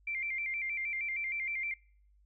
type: tone with vibrato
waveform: sine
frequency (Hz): 2221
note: C#7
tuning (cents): +3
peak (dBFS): -33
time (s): 0.07-1.74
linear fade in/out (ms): 5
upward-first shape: square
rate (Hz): 6.4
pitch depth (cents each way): 92
effects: noise-tail reverb RT60 0.6 s tail -26 dB re dry + added 50 Hz sine -62 dBFS peak until 2.25 s